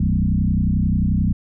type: tone with frequency modulation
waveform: sine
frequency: 130.81 Hz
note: C3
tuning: in tune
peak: -15 dBFS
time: 0-1.33 s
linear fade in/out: 5 ms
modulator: 31.3 Hz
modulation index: 3
effects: none